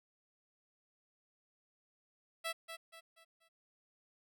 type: tone with echo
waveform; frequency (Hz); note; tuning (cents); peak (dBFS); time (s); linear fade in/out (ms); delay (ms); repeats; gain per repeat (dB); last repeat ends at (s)
10% pulse; 659.3; E5; 0; -28; 2.44-2.53; 20; 240; 4; -8; 3.49
effects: none